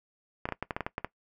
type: clicks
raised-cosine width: 0.5 ms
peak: -16 dBFS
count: 10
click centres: 0.455 / 0.489 / 0.523 / 0.626 / 0.708 / 0.765 / 0.807 / 0.865 / 0.981 / 1.046 s
effects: noise-tail reverb RT60 0.1 s tail -19 dB re dry